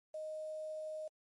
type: tone with quantisation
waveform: sine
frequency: 622.3 Hz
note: D#5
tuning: in tune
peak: -40 dBFS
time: 0.14-1.08 s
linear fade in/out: 5 ms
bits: 10
effects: MP3 48 kbps